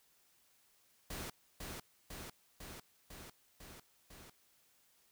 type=noise with echo; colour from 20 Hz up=pink; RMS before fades=-44 dBFS; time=1.1-1.3 s; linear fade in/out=5 ms; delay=500 ms; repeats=6; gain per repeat=-2 dB; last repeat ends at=4.3 s; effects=white hiss -71 dBFS RMS until 5.11 s